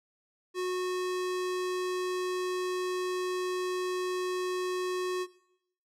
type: tone with low-pass filter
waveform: square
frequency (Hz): 365.5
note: F#4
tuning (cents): -21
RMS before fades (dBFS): -32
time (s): 0.54-5.27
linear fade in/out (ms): 50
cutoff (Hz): 9500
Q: 0.76
effects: noise-tail reverb RT60 0.8 s tail -19 dB re dry